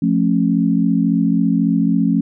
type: chord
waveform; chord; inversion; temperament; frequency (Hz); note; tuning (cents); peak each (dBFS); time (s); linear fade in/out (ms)
sine; F augmented; none; just; 174.61 / 218.3 / 272.8; F3 / A3 / C#4; 0 / -13 / -28; -17; 0.02-2.21; 5
effects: none